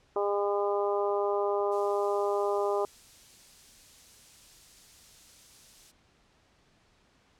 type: harmonic tone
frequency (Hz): 202.7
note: G#3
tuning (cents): -42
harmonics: 2 / 3 / 4 / 5 / 6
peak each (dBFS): -28 / -32 / -34 / -36 / -38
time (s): 0.16-2.85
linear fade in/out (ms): 2
type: noise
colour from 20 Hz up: violet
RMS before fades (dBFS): -44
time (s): 1.71-5.92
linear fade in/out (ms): 20
effects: pink hiss -65 dBFS RMS until 7.39 s + low-pass 6000 Hz 12 dB/octave